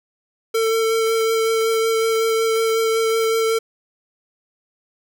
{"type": "tone with vibrato", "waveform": "square", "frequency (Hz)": 449, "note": "A4", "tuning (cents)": 35, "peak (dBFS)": -17, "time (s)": [0.54, 3.59], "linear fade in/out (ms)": 10, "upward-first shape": "sine", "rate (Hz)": 5.4, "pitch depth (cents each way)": 13, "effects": []}